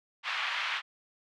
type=band-pass noise; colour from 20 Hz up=white; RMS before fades=-33 dBFS; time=0.23-0.82 s; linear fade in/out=50 ms; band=940 to 3100 Hz; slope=24 dB/octave; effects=none